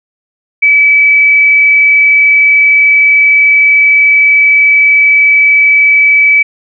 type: tone with frequency modulation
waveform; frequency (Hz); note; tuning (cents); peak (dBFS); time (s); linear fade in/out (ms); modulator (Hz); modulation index
sine; 2295; D7; -40; -3; 0.62-6.43; 10; 33.3; 0.46
effects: none